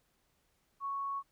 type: tone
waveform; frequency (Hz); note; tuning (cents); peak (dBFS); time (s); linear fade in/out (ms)
sine; 1108.7; C#6; 0; -34; 0.8-1.23; 50
effects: pink hiss -75 dBFS RMS until 1.31 s